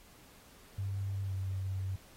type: tone with pitch glide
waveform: sine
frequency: 98 to 95.32 Hz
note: G2 to G2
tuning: 0 to -48 cents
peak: -33 dBFS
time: 0.78-1.96 s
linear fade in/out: 5 ms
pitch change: -48 cents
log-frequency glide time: 1.25-1.31 s
effects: pink hiss -59 dBFS RMS until 2.16 s + AAC 48 kbps